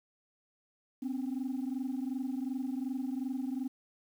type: tone pair together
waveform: sine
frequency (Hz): 254.3 / 277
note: C4 / C#4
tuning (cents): -49 / -1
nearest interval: minor second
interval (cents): 148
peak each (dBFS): -33 / -35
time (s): 1.02-3.68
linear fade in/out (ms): 10
effects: tanh soft clip ceiling -29 dBFS + 10-bit